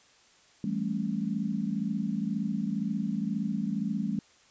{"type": "chord", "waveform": "sine", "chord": "A dominant seventh", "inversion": "second", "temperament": "just", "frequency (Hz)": [165, 198, 220, 275], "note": ["E3", "G3", "A3", "C#4"], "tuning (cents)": [2, 18, 0, -14], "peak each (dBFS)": [-37, -31, -32, -37], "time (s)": [0.64, 4.19], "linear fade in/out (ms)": 2, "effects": ["white hiss -60 dBFS RMS until 4.5 s", "resampled to 16000 Hz"]}